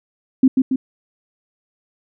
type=tone with echo; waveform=sine; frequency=261.6 Hz; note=C4; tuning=in tune; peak=-7 dBFS; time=0.43-0.48 s; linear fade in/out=5 ms; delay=140 ms; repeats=2; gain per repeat=-4 dB; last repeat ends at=0.76 s; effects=none